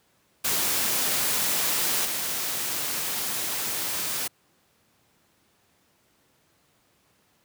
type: noise with level steps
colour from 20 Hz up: white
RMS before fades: -25 / -29 dBFS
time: 0.44-4.28 s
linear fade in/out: 10 ms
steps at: 2.05 s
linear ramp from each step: 2 ms
effects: pink hiss -65 dBFS RMS until 7.44 s + high-pass 100 Hz 12 dB/octave